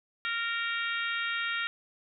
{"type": "harmonic tone", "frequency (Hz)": 463.5, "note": "A#4", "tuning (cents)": -10, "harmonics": [3, 4, 5, 6, 7, 8], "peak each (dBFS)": [-33, -35, -37, -39, -40, -41], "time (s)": [0.25, 1.67], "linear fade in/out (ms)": 0, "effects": []}